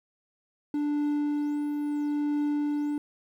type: tone with tremolo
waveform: triangle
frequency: 293.7 Hz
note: D4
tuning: in tune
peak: -22 dBFS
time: 0.74-2.98 s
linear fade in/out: 2 ms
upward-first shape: triangle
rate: 0.74 Hz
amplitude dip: 35%
effects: 10-bit